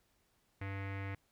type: tone with low-pass filter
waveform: square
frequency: 98 Hz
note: G2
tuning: in tune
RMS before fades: -41 dBFS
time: 0.61-1.15 s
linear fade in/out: 5 ms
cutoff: 2100 Hz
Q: 4.4
effects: pink hiss -75 dBFS RMS until 1.31 s